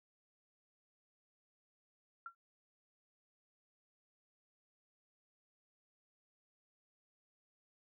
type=tone with exponential decay; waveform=sine; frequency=1368 Hz; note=F6; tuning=36 cents flat; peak=-40 dBFS; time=2.26-2.35 s; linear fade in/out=2 ms; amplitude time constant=19 ms; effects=none